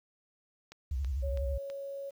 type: click train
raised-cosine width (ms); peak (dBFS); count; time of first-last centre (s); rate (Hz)
0.2; -31; 4; 0.72-1.7; 3.06
type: tone with vibrato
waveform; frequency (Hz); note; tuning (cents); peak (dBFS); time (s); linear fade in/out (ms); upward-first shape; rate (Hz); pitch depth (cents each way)
sine; 66.8; C2; +36; -30; 0.91-1.58; 5; sine; 12; 190
type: tone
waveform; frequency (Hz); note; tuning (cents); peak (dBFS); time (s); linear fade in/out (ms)
sine; 554.4; C#5; 0; -37; 1.22-2.11; 20
effects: 10-bit